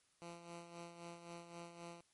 10% pulse tone with tremolo, 170.9 Hz, F3, 37 cents flat, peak -40 dBFS, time 0.22-2.01 s, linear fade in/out 0 ms, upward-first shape sine, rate 3.8 Hz, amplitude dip 60%, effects white hiss -75 dBFS RMS until 2.13 s + MP3 48 kbps

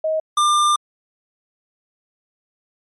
sine / square tone pair in turn, 631 / 1196 Hz, D#5 / D6, +24 / +31 cents, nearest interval major seventh, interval 1107 cents, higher second, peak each -17 / -14 dBFS, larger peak second, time 0.04-0.2 / 0.37-0.76 s, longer second, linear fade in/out 5 ms, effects MP3 48 kbps

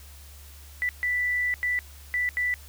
sine tone bursts at uneven times, 1975.5 Hz, B6, in tune, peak -23 dBFS, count 5, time 0.82-0.89 / 1.03-1.54 / 1.63-1.79 / 2.14-2.29 / 2.37-2.54 s, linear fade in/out 0 ms, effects added 71 Hz sine -45 dBFS peak until 2.68 s + white hiss -51 dBFS RMS until 2.68 s

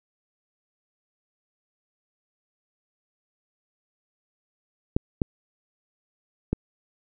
clicks, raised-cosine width 3 ms, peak -7 / -9 / -10 dBFS, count 3, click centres 4.965 / 5.218 / 6.53 s, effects none

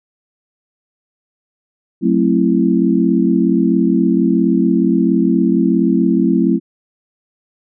sine chord, F# half-diminished seventh, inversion none, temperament just, 185 / 222 / 266.4 / 333 Hz, F#3 / A3 / C4 / E4, 0 / +16 / +31 / +18 cents, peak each -16 dBFS, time 2.01-6.6 s, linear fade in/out 50 ms, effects none

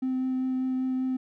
triangle tone with vibrato, 258.7 Hz, C4, 19 cents flat, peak -22 dBFS, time 0.02-1.17 s, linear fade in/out 10 ms, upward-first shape triangle, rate 5.1 Hz, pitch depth 10 cents each way, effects tanh soft clip ceiling -21 dBFS

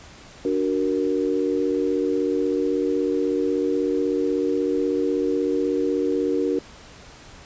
sine chord, D augmented, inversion none, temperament equal, 293.7 / 370 / 466.2 Hz, D4 / F#4 / A#4, 0 / 0 / 0 cents, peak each -24 / -24 / -24 dBFS, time 0.45-6.59 s, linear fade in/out 2 ms, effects pink hiss -45 dBFS RMS until 7.45 s + resampled to 16000 Hz

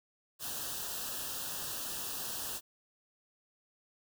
white band-stop noise, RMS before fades -39 dBFS, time 0.39-2.61 s, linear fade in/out 50 ms, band 1800 to 2600 Hz, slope 96 dB/octave, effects none

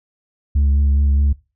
sine tone with vibrato, 70.6 Hz, C#2, 32 cents sharp, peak -9 dBFS, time 0.55-1.33 s, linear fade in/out 10 ms, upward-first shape sine, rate 4.8 Hz, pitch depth 24 cents each way, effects noise-tail reverb RT60 0.3 s tail -22 dB re dry + tanh soft clip ceiling -11 dBFS

